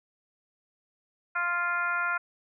harmonic tone, 349.2 Hz, F4, in tune, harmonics 2 / 3 / 4 / 5 / 6 / 7, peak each -38 / -34 / -27 / -39 / -39 / -39 dBFS, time 1.35-2.18 s, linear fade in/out 10 ms, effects none

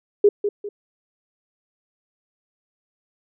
sine tone with echo, 410 Hz, G#4, 22 cents flat, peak -9 dBFS, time 0.24-0.29 s, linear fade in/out 5 ms, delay 200 ms, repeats 2, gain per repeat -9 dB, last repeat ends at 0.69 s, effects none

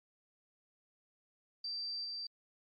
sine tone with level steps, 4682 Hz, D8, 6 cents flat, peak -37 / -39 dBFS, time 1.64-2.27 s, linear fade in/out 5 ms, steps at 2.04 s, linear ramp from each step 10 ms, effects MP3 32 kbps

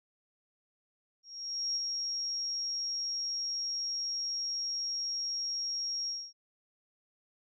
sine tone with ADSR envelope, 5588 Hz, F8, in tune, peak -29 dBFS, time 1.23-6.33 s, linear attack 530 ms, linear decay 23 ms, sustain -3 dB, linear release 250 ms, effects none

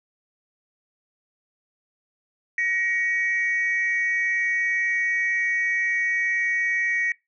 sine tone pair together, 1891.5 / 2251 Hz, A#6 / C#7, +25 / +26 cents, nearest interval minor third, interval 301 cents, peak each -22 / -25 dBFS, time 2.58-7.12 s, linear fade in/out 2 ms, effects noise-tail reverb RT60 0.2 s tail -21 dB re dry + tanh soft clip ceiling -15 dBFS

